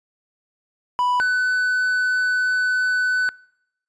triangle tone pair in turn, 987.8 / 1500.5 Hz, B5 / F#6, 0 / +24 cents, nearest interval perfect fifth, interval 724 cents, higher second, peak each -15 / -15 dBFS, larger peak neither, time 0.99-1.2 / 1.2-3.29 s, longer second, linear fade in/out 0 ms, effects noise-tail reverb RT60 0.8 s tail -26 dB re dry + resampled to 22050 Hz

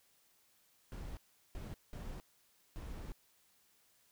brown noise bursts at uneven times, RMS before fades -45 dBFS, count 4, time 0.92-1.17 / 1.55-1.74 / 1.93-2.2 / 2.76-3.12 s, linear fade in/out 0 ms, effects white hiss -71 dBFS RMS until 4.11 s

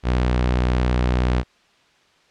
sawtooth tone with vibrato, 61.74 Hz, B1, in tune, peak -13 dBFS, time 0.03-1.44 s, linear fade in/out 50 ms, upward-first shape sine, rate 17 Hz, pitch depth 44 cents each way, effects white hiss -57 dBFS RMS until 2.3 s + low-pass 4000 Hz 12 dB/octave

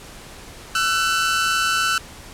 sawtooth tone pair together, 1336.3 / 1500 Hz, E6 / F#6, +23 / +23 cents, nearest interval major second, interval 200 cents, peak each -17 dBFS, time 0.75-1.98 s, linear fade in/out 2 ms, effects pink hiss -40 dBFS RMS until 2.33 s + low-pass 11000 Hz 12 dB/octave

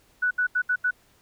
sine tone bursts at uneven times, 1480 Hz, F#6, in tune, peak -20 dBFS, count 5, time 0.22-0.31 / 0.38-0.47 / 0.55-0.62 / 0.69-0.76 / 0.84-0.91 s, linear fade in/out 10 ms, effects pink hiss -61 dBFS RMS until 1.21 s

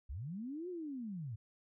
sine linear two-way sweep, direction up then down, 51.91 to 370 to 99.7 Hz, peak -40 dBFS, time 0.09-1.36 s, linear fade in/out 10 ms, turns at 0.69 s, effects none

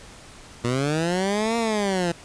15% pulse linear two-way sweep, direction up then down, 116.54 to 234.3 to 167.3 Hz, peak -15 dBFS, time 0.64-2.12 s, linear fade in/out 5 ms, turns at 1.57 s, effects pink hiss -45 dBFS RMS until 2.24 s + resampled to 22050 Hz

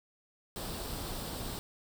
pink noise with comb filter, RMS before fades -39 dBFS, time 0.56-1.59 s, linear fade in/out 0 ms, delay 0.23 ms, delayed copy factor +0.5, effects none

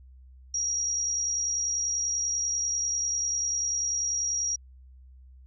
sine tone with amplitude modulation, 5690 Hz, F8, 31 cents sharp, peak -24 dBFS, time 0.54-4.56 s, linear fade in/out 5 ms, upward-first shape sine, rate 70.2 Hz, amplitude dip 35%, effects added 64 Hz sine -48 dBFS peak until 5.46 s

